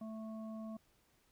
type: harmonic tone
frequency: 220 Hz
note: A3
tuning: in tune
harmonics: 1 / 3 / 5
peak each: -43 / -51 / -58 dBFS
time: 0.01-0.77 s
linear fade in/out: 5 ms
effects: pink hiss -73 dBFS RMS until 1.31 s